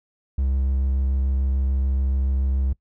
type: tone with vibrato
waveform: triangle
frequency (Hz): 66.7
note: C2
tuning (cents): +34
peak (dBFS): -17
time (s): 0.38-2.73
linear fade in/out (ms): 5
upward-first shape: triangle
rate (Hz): 6.9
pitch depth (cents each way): 16
effects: noise-tail reverb RT60 0.1 s tail -22 dB re dry